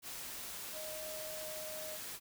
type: tone in noise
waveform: sine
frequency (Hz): 622.3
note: D#5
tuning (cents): 0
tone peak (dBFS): -45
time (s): 0.72-1.99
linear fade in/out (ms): 50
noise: white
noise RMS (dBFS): -45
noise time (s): 0.02-2.2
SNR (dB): -3
effects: none